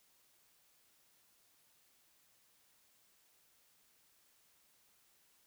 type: silence
effects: white hiss -71 dBFS RMS until 5.46 s